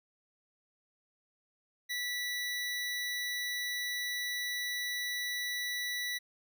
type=tone; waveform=25% pulse; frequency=1960 Hz; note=B6; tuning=14 cents flat; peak=-30 dBFS; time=1.89-6.19 s; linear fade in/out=20 ms; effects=none